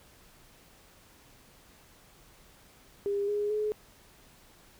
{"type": "tone with pitch steps", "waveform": "sine", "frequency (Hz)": [403.1, 413.7, 424.6], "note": ["G4", "G#4", "G#4"], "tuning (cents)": [48, -7, 38], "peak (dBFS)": -27, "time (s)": [3.06, 3.72], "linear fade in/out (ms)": 0, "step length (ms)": 220, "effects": ["pink hiss -58 dBFS RMS until 4.79 s"]}